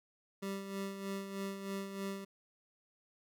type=tone with tremolo; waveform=25% pulse; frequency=196 Hz; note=G3; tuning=in tune; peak=-33 dBFS; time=0.42-2.25 s; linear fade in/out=10 ms; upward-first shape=sine; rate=3.2 Hz; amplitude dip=55%; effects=none